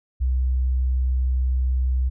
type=tone; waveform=sine; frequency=63.8 Hz; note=C2; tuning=43 cents flat; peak=-18 dBFS; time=0.2-2.1 s; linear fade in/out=20 ms; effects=none